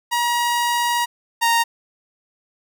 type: tone pair in turn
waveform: sawtooth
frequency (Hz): 954 / 929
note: A#5 / A#5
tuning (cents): +40 / -6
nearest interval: unison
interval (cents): 46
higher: first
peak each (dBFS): -14 / -11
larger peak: second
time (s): 0.11-1.06 / 1.41-1.64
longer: first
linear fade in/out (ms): 20
effects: none